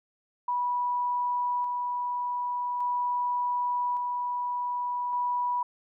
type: tone with tremolo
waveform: sine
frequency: 979 Hz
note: B5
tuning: 15 cents flat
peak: -25 dBFS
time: 0.48-5.63 s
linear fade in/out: 5 ms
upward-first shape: square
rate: 0.43 Hz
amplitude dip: 25%
effects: none